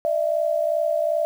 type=tone pair together; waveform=sine; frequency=601.4 / 664 Hz; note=D5 / E5; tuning=+41 / +12 cents; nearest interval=major second; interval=171 cents; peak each=-22 dBFS; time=0.05-1.25 s; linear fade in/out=0 ms; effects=8-bit

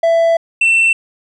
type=tone pair in turn; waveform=triangle; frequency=665 / 2689 Hz; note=E5 / E7; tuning=+15 / +34 cents; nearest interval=2 octaves; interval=2419 cents; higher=second; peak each=-7 dBFS; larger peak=neither; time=0.03-0.37 / 0.61-0.93 s; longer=first; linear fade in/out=5 ms; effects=resampled to 22050 Hz

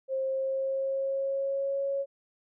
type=tone with pitch glide; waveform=sine; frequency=531 to 552.6 Hz; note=C5 to C#5; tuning=+25 to -6 cents; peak=-27 dBFS; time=0.08-2.06 s; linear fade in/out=50 ms; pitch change=+69 cents; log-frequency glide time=0.25-1.81 s; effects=none

